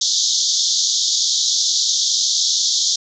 white band-pass noise, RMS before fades -18 dBFS, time 0.01-2.96 s, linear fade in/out 5 ms, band 3400 to 6800 Hz, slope 96 dB/octave, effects none

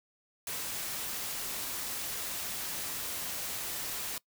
white noise, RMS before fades -37 dBFS, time 0.47-4.18 s, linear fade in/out 2 ms, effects noise-tail reverb RT60 0.1 s tail -22 dB re dry

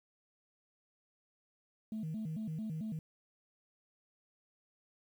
sine tone with vibrato, 185.8 Hz, F#3, 7 cents sharp, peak -35 dBFS, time 1.92-2.99 s, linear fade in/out 2 ms, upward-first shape square, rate 4.5 Hz, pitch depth 280 cents each way, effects tanh soft clip ceiling -34 dBFS + 11-bit

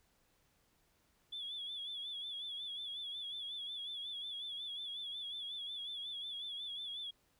sine tone with vibrato, 3416 Hz, G#7, 48 cents sharp, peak -40 dBFS, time 1.32-7.11 s, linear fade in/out 10 ms, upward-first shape sine, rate 5.5 Hz, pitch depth 69 cents each way, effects tanh soft clip ceiling -36 dBFS + pink hiss -74 dBFS RMS until 7.39 s

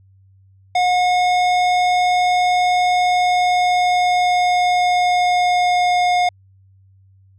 square tone with pitch glide, 723 to 717.2 Hz, F#5 to F5, -40 to +46 cents, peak -14 dBFS, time 0.75-6.29 s, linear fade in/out 5 ms, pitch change -14 cents, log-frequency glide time 2.92-5.92 s, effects added 96 Hz sine -48 dBFS peak until 7.38 s + low-pass 5000 Hz 12 dB/octave

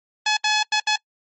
10% pulse tone bursts at uneven times, 852 Hz, G#5, 44 cents sharp, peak -9 dBFS, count 4, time 0.26-0.37 / 0.44-0.63 / 0.72-0.8 / 0.87-0.96 s, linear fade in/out 5 ms, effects noise-tail reverb RT60 0.1 s tail -26 dB re dry + MP3 32 kbps

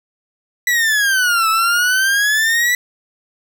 40% pulse exponential two-way sweep, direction down then up, 1975.5 to 1300 to 1975.5 Hz, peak -12 dBFS, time 0.67-2.75 s, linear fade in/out 2 ms, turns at 1.49 s, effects none

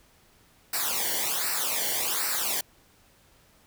white noise with flanger, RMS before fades -28 dBFS, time 0.73-2.61 s, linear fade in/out 5 ms, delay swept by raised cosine 0.3 to 0.8 ms, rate 1.3 Hz, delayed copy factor -0.8, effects pink hiss -60 dBFS RMS until 3.66 s

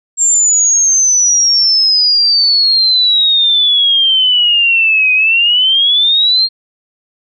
sine exponential two-way sweep, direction down then up, 7459 to 2496 to 4247 Hz, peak -7 dBFS, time 0.17-6.49 s, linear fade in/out 50 ms, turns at 5.13 s, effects none

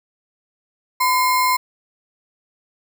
sine tone with sample-and-hold, 1011 Hz, B5, 40 cents sharp, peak -14 dBFS, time 1-1.57 s, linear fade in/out 10 ms, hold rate 3150 Hz, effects none

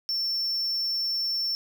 triangle tone, 5410 Hz, E8, 44 cents sharp, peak -24 dBFS, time 0.09-1.55 s, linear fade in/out 0 ms, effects none

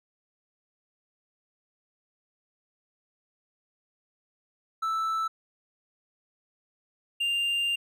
triangle tone pair in turn, 1318.5 / 2794 Hz, E6 / F7, 0 / 0 cents, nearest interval octave + minor second, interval 1300 cents, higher second, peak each -24 / -23 dBFS, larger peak second, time 4.82-5.28 / 7.2-7.76 s, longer second, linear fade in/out 10 ms, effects none

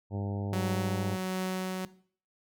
harmonic tone, 100.3 Hz, G2, 40 cents sharp, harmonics 1 / 2 / 3 / 4 / 5 / 6 / 7 / 8 / 9, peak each -32 / -38 / -42 / -44 / -46 / -48 / -49 / -50 / -51 dBFS, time 0.1-1.18 s, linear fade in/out 50 ms
sawtooth tone with tremolo, 186.3 Hz, F#3, 12 cents sharp, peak -25 dBFS, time 0.53-1.85 s, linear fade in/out 0 ms, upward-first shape triangle, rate 1.4 Hz, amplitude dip 30%
effects noise-tail reverb RT60 0.5 s tail -18 dB re dry

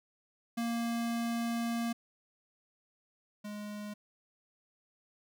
square tone pair in turn, 233.1 / 208.3 Hz, A#3 / G#3, 0 / +5 cents, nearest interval major second, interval 195 cents, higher first, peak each -32 / -40 dBFS, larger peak first, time 0.57-1.93 / 3.44-3.94 s, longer first, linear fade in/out 10 ms, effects none

